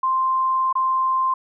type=tone with dropouts; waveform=sine; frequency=1046.5 Hz; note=C6; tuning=in tune; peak=-17 dBFS; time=0.03-1.34 s; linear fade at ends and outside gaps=5 ms; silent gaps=0.728-0.753 s; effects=none